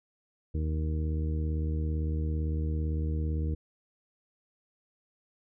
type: harmonic tone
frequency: 77.78 Hz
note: D#2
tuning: in tune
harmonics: 1 / 2 / 3 / 4 / 5 / 6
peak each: -28 / -36 / -43 / -40 / -49 / -44 dBFS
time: 0.54-3.55 s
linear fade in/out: 10 ms
effects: none